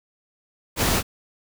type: noise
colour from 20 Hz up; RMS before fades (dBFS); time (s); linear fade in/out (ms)
pink; -21; 0.76-1.03; 50
effects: none